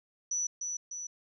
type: tone with echo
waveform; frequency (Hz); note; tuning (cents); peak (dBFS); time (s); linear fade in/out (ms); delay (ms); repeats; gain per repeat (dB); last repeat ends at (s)
sine; 5930; F#8; +3; -29; 0.31-0.47; 5; 300; 2; -4; 1.07
effects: none